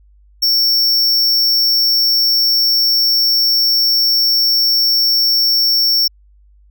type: tone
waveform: square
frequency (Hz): 5460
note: F8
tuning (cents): -40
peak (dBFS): -11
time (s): 0.42-6.08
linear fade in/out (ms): 10
effects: added 50 Hz sine -45 dBFS peak until 6.7 s